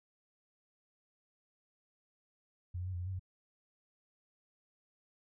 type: tone with pitch steps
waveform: sine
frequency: 88.8 / 90.5 / 93.4 / 87.9 / 89.7 / 95.2 / 91.9 Hz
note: F2 / F#2 / F#2 / F2 / F2 / F#2 / F#2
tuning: +29 / -38 / +17 / +12 / +47 / +50 / -11 cents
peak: -36 dBFS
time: 2.74-3.195 s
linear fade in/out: 10 ms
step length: 65 ms
effects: none